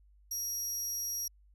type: tone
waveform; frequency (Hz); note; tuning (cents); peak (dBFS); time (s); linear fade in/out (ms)
30% pulse; 5680; F8; +28; -30; 0.31-1.28; 5
effects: added 50 Hz sine -59 dBFS peak until 1.54 s